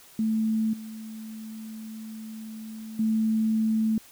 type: tone with level steps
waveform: sine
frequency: 220.1 Hz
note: A3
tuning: 1 cent sharp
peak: -22 / -36 / -21 dBFS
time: 0.19-3.98 s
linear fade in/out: 2 ms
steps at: 0.73 / 2.99 s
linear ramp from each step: 5 ms
effects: white hiss -52 dBFS RMS until 4.11 s